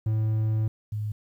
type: tone pair in turn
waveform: triangle / sine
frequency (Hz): 109.3 / 106.13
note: A2 / G#2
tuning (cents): -11 / +38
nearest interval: minor second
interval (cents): 51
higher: first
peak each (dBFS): -20 / -27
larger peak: first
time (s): 0.06-0.68 / 0.92-1.12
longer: first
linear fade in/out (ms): 5
effects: 10-bit